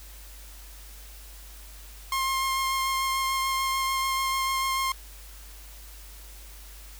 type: tone with vibrato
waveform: sawtooth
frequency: 1065 Hz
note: C6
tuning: 30 cents sharp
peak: -21 dBFS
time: 2.12-4.92 s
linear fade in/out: 2 ms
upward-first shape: sine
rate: 6.8 Hz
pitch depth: 11 cents each way
effects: added 50 Hz sine -44 dBFS peak until 6.99 s + white hiss -49 dBFS RMS until 6.99 s